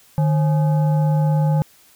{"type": "tone with frequency modulation", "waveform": "sine", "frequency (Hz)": 152.7, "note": "D#3", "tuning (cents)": -32, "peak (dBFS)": -14, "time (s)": [0.18, 1.62], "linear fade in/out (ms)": 0, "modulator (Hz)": 689, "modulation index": 0.41, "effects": ["white hiss -52 dBFS RMS until 1.95 s"]}